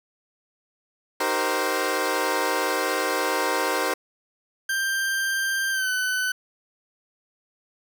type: chord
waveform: 15% pulse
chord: C minor seventh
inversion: first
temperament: equal with one note detuned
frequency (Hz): 311.1 / 382.4 / 466.2 / 523.3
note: Eb4 / G4 / Bb4 / C5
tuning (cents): 0 / -43 / 0 / 0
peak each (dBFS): -24 / -22 / -22 / -20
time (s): 1.2-3.94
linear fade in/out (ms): 5
type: tone with pitch glide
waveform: 40% pulse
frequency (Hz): 1579 to 1506.8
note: G6 to F#6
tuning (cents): +12 to +31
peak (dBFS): -22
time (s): 4.69-6.32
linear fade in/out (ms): 5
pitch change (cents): -81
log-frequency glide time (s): 5.72-5.9
effects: none